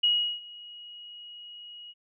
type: tone with ADSR envelope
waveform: sine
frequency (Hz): 2898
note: F#7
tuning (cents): -37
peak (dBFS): -19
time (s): 0.03-1.94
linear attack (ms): 9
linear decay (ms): 360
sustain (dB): -23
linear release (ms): 38
effects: none